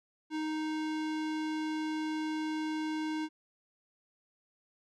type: tone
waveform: square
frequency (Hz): 311.1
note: D#4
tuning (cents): 0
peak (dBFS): -33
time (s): 0.3-3.29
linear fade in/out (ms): 50
effects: low-pass 5000 Hz 12 dB/octave